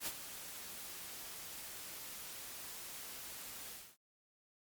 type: noise with ADSR envelope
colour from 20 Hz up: white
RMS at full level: -38 dBFS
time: 0-3.97 s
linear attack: 66 ms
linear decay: 49 ms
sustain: -10 dB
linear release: 280 ms
effects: Opus 48 kbps